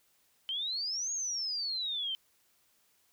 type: exponential two-way sweep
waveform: sine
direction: up then down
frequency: 3066 to 6680 to 3066 Hz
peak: -32 dBFS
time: 0.49-2.15 s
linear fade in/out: 0 ms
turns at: 1.12 s
effects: white hiss -70 dBFS RMS until 3.12 s